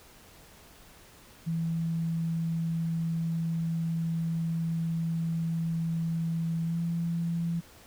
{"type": "tone with pitch glide", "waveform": "sine", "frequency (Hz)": [164.81, 168.37], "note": ["E3", "E3"], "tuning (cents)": [0, 37], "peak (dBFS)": -27, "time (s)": [1.46, 7.61], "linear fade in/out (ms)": 20, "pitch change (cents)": 37, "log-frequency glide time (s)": [6.65, 6.78], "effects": ["pink hiss -54 dBFS RMS until 7.86 s"]}